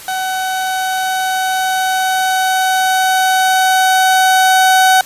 30% pulse tone with level ramp, 753 Hz, F#5, 30 cents sharp, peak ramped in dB -14 to -4 dBFS, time 0.08-5.01 s, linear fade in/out 2 ms, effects white hiss -33 dBFS RMS until 5.05 s + resampled to 32000 Hz

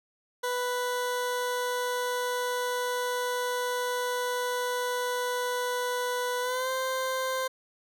20% pulse tone with pitch glide, 493.9 to 520.9 Hz, B4 to C5, 0 to -8 cents, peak -23 dBFS, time 0.43-7.48 s, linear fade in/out 10 ms, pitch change +92 cents, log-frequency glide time 6.41-6.7 s, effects none

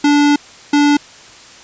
square tone bursts at uneven times, 290.7 Hz, D4, 18 cents flat, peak -9 dBFS, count 2, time 0.04-0.36 / 0.73-0.97 s, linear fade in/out 5 ms, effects white hiss -39 dBFS RMS until 1.63 s + resampled to 16000 Hz

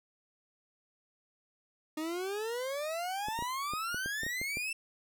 40% pulse exponential sweep, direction up, 304.1 to 2688 Hz, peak -33 dBFS, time 1.97-4.73 s, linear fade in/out 5 ms
clicks, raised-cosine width 2 ms, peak -28 dBFS, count 10, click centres 3.285 / 3.39 / 3.424 / 3.736 / 3.945 / 4.06 / 4.234 / 4.265 / 4.415 / 4.571 s
effects none

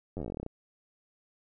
slowing click train, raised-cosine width 2 ms, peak -24 dBFS, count 16, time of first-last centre 0.17-0.464 s, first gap 10 ms, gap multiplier 1.09, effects none

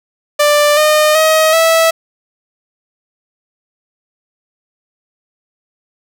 sawtooth tone with pitch steps, 590 / 610.5 / 631.6 / 653.5 Hz, D5 / D#5 / D#5 / E5, +8 / -33 / +26 / -15 cents, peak -4 dBFS, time 0.39-1.91 s, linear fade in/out 10 ms, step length 380 ms, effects none

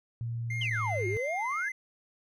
sine tone with pitch glide, 116.7 to 105.18 Hz, A#2 to G#2, +2 to +22 cents, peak -31 dBFS, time 0.21-1.17 s, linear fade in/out 0 ms, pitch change -180 cents, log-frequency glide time 0.62-0.96 s
triangle tone with vibrato, 2093 Hz, C7, in tune, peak -32 dBFS, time 0.5-1.72 s, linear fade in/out 5 ms, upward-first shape triangle, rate 3.9 Hz, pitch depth 36 cents each way
sine exponential two-way sweep, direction down then up, 3237 to 349.2 to 1756 Hz, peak -30 dBFS, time 0.61-1.69 s, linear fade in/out 5 ms, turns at 1.07 s
effects tanh soft clip ceiling -19 dBFS

